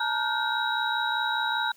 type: tone cluster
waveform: sine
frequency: 868 / 933 / 1425 / 1548 / 3835 Hz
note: A5 / A#5 / F6 / G6 / A#7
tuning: -24 / +1 / +34 / -22 / +48 cents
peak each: -31 dBFS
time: 0-1.72 s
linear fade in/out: 5 ms
effects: white hiss -58 dBFS RMS until 1.76 s